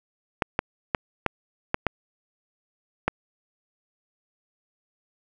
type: clicks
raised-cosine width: 0.5 ms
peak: -6 dBFS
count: 7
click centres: 0.422 / 0.591 / 0.948 / 1.263 / 1.744 / 1.867 / 3.08 s
effects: none

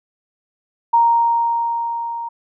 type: tone with level ramp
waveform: sine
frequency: 932.3 Hz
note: A#5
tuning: in tune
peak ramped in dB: -9 to -24 dBFS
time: 0.93-2.29 s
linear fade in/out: 10 ms
effects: none

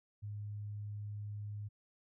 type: tone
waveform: sine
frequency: 103.83 Hz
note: G#2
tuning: in tune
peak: -40 dBFS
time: 0.22-1.69 s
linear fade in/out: 20 ms
effects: none

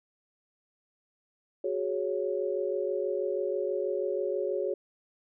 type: chord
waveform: sine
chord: F# suspended second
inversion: none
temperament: just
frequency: 370 / 416.2 / 555 Hz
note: F#4 / G#4 / C#5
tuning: 0 / +4 / +2 cents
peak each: -32 dBFS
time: 1.64-4.74 s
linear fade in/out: 5 ms
effects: none

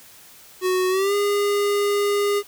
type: tone with pitch glide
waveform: square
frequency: 369.5 to 407.6 Hz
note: F#4 to G#4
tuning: -2 to -32 cents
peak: -19 dBFS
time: 0.61-2.43 s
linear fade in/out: 50 ms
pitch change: +170 cents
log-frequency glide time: 0.89-1.14 s
effects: white hiss -47 dBFS RMS until 2.47 s

